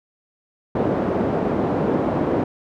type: band-pass noise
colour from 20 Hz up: pink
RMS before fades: -21 dBFS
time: 0.75-2.44 s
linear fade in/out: 5 ms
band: 190 to 620 Hz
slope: 12 dB/octave
effects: none